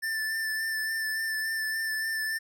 square tone with vibrato, 1770 Hz, A6, 10 cents sharp, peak -29 dBFS, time 0.02-2.39 s, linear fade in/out 20 ms, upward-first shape sine, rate 3.5 Hz, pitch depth 21 cents each way, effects none

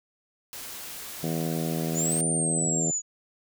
white noise, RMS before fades -39 dBFS, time 0.53-2.21 s, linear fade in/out 0 ms
harmonic tone, 81 Hz, E2, 30 cents flat, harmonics 2 / 3 / 4 / 5 / 6 / 7 / 8 / 9, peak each -29 / -33 / -35 / -37 / -39 / -40 / -41 / -42 dBFS, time 1.23-2.91 s, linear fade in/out 5 ms
sine exponential two-way sweep, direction up then down, 6790 to 9160 to 6790 Hz, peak -25 dBFS, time 1.94-3.02 s, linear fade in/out 50 ms, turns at 2.25 s
effects none

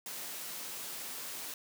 white high-pass noise, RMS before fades -42 dBFS, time 0.06-1.54 s, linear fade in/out 2 ms, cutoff 160 Hz, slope 12 dB/octave, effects none

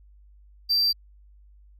triangle tone, 4694 Hz, D8, 2 cents flat, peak -18 dBFS, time 0.69-0.93 s, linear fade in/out 20 ms, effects added 50 Hz sine -50 dBFS peak until 1.79 s

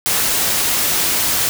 white noise, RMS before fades -17 dBFS, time 0.06-1.49 s, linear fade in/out 0 ms, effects none

